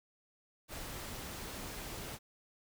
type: noise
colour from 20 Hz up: pink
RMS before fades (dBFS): -44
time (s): 0.68-2.19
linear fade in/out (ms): 50
effects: none

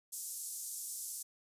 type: band-pass noise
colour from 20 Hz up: white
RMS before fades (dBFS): -43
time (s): 0.12-1.23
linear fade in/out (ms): 10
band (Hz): 6300 to 12000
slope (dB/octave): 24
effects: resampled to 32000 Hz

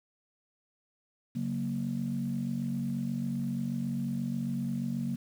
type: chord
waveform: sine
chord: F# major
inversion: second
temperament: equal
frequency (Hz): 138.59 / 185 / 233.1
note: C#3 / F#3 / A#3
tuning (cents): 0 / 0 / 0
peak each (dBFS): -35 / -35 / -32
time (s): 1.35-5.16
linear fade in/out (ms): 10
effects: tanh soft clip ceiling -22 dBFS + 9-bit

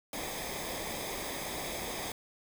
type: noise with comb filter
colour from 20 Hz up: pink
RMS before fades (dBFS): -38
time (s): 0.13-2.12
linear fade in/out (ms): 2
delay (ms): 0.7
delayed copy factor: -0.65
effects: none

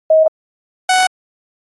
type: tone pair in turn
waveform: sine / sawtooth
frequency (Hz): 633 / 743.2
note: D#5 / F#5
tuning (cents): +30 / +7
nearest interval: minor third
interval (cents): 277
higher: second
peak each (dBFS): -6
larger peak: neither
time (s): 0.1-0.28 / 0.89-1.07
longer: neither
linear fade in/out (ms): 5
effects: AAC 32 kbps

